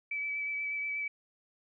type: tone with vibrato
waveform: sine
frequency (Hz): 2300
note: D7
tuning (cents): -37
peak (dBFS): -32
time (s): 0.11-1.08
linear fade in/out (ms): 5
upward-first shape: sine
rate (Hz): 8.3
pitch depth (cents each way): 15
effects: none